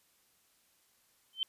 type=tone with exponential growth; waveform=sine; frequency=3095 Hz; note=G7; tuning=23 cents flat; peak=-25 dBFS; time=1.33-1.43 s; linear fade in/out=1 ms; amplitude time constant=21 ms; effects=white hiss -70 dBFS RMS until 1.48 s + resampled to 32000 Hz